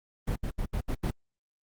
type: noise bursts at uneven times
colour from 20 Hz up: brown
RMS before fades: -29 dBFS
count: 6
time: 0.27-0.36 / 0.43-0.51 / 0.58-0.66 / 0.73-0.81 / 0.88-0.95 / 1.03-1.11 s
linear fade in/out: 10 ms
effects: Opus 32 kbps